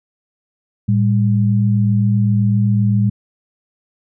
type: tone pair together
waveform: sine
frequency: 112.25 / 200 Hz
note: A2 / G3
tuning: +35 / +35 cents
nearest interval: minor seventh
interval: 1000 cents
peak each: -13 / -16 dBFS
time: 0.88-3.1 s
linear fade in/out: 10 ms
effects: none